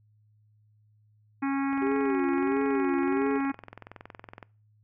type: harmonic tone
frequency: 274.7 Hz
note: C#4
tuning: 16 cents flat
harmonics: 1 / 3 / 4 / 5 / 6 / 7 / 8 / 9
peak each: -26 / -36 / -38 / -40 / -42 / -43 / -44 / -45 dBFS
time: 1.42-3.52 s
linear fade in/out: 10 ms
type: click train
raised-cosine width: 0.5 ms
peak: -27 dBFS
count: 59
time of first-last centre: 1.73-4.428 s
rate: 21.5 Hz
type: tone with vibrato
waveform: sine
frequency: 382.5 Hz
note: G4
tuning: 42 cents flat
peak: -27 dBFS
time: 1.81-3.39 s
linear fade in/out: 20 ms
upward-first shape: sine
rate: 1.5 Hz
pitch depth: 170 cents each way
effects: noise-tail reverb RT60 0.4 s tail -23 dB re dry + added 106 Hz sine -60 dBFS peak until 4.83 s